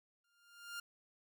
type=tone with exponential growth; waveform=sawtooth; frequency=1403 Hz; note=F6; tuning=8 cents sharp; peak=-37 dBFS; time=0.24-0.8 s; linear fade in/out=5 ms; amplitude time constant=120 ms; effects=none